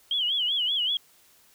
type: tone with vibrato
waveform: sine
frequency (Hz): 3136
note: G7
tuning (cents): 0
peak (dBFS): -23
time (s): 0.11-0.97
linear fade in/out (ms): 2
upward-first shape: sine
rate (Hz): 5.2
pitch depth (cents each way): 150
effects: white hiss -59 dBFS RMS until 1.54 s